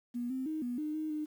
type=tone with pitch steps; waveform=sine; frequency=241.4 / 261.2 / 312.6 / 243.8 / 303.9 / 311.2 / 304.2 Hz; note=B3 / C4 / D#4 / B3 / D#4 / D#4 / D#4; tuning=-39 / -3 / +8 / -22 / -41 / 0 / -39 cents; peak=-33 dBFS; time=0.14-1.26 s; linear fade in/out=20 ms; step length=160 ms; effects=10-bit